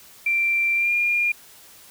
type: tone with pitch glide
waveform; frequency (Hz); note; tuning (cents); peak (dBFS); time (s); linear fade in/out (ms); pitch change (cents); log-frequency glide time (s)
sine; 2357 to 2412; D7 to D7; +6 to +46; -18; 0.26-1.32; 5; +40; 0.75-0.93
effects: white hiss -48 dBFS RMS until 1.9 s